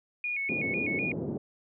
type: tone with vibrato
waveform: sine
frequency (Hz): 2321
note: D7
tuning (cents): -21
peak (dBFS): -29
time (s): 0.24-1.12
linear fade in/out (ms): 2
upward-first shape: square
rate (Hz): 4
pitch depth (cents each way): 88
type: band-pass noise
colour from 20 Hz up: white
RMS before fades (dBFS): -34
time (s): 0.49-1.38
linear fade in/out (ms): 5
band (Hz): 110 to 440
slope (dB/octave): 24
effects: none